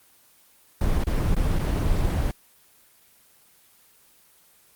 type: noise with dropouts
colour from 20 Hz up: brown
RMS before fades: -22 dBFS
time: 0.81-2.31 s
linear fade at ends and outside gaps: 2 ms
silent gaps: 1.038-1.069 / 1.347-1.365 / 1.588-1.592 s
effects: white hiss -57 dBFS RMS until 4.75 s + Opus 24 kbps